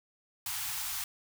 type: band-stop noise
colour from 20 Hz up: white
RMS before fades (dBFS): -36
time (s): 0.46-1.04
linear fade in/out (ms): 2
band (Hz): 140 to 740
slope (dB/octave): 96
effects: none